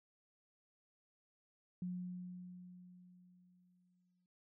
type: tone with exponential decay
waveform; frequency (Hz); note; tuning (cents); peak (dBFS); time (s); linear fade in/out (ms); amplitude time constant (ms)
sine; 180.1; F#3; -46; -38; 1.82-4.26; 2; 530
effects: none